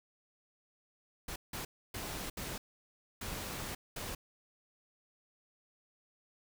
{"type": "noise bursts at uneven times", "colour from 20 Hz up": "pink", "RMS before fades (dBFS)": -41, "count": 6, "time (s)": [[1.28, 1.36], [1.53, 1.65], [1.94, 2.3], [2.37, 2.58], [3.21, 3.75], [3.96, 4.15]], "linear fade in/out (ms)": 5, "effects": []}